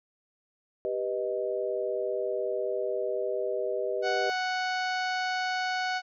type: chord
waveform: sine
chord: G augmented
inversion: none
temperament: equal with one note detuned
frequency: 392 / 492.2 / 622.3 Hz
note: G4 / B4 / D#5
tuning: 0 / -6 / 0 cents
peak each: -32 dBFS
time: 0.85-4.3 s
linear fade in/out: 0 ms
type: harmonic tone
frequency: 740 Hz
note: F#5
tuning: in tune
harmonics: 1 / 2 / 3 / 4 / 5 / 6 / 7 / 8 / 9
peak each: -30 / -32 / -38 / -42 / -46 / -40 / -47 / -51 / -54 dBFS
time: 4.02-6.02 s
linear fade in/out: 50 ms
effects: none